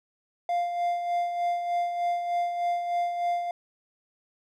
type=tone with tremolo; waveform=triangle; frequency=698.5 Hz; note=F5; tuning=in tune; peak=-21 dBFS; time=0.49-3.51 s; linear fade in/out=2 ms; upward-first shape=sine; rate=3.3 Hz; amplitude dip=50%; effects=none